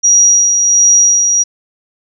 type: tone with tremolo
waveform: sine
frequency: 5750 Hz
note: F8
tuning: 50 cents sharp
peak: -4 dBFS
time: 0.03-1.44 s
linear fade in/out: 20 ms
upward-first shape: sine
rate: 1.4 Hz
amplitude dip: 40%
effects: none